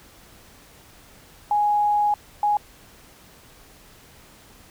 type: tone bursts at uneven times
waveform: sine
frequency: 830.6 Hz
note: G#5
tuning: in tune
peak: -17 dBFS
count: 2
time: 1.51-2.14 / 2.43-2.57 s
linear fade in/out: 2 ms
effects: pink hiss -50 dBFS RMS until 4.7 s